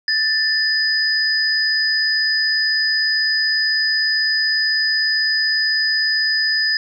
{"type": "tone pair together", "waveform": "sine", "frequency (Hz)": [1764, 4989], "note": ["A6", "D#8"], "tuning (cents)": [4, 4], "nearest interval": "octave + tritone", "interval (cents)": 1800, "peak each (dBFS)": [-18, -18], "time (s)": [0.08, 6.77], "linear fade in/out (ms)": 2, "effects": ["9-bit"]}